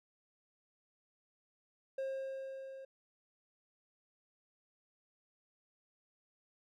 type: tone with level ramp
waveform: triangle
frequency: 535 Hz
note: C5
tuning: 38 cents sharp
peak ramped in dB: -33 to -45 dBFS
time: 1.98-2.85 s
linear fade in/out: 5 ms
effects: none